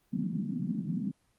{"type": "band-pass noise", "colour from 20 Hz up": "pink", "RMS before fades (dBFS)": -33, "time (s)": [0.12, 1.12], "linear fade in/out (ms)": 20, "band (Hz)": [160, 250], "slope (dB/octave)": 48, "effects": ["pink hiss -71 dBFS RMS until 1.38 s", "Opus 24 kbps"]}